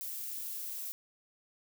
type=noise; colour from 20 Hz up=violet; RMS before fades=-40 dBFS; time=0.01-0.92 s; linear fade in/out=0 ms; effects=none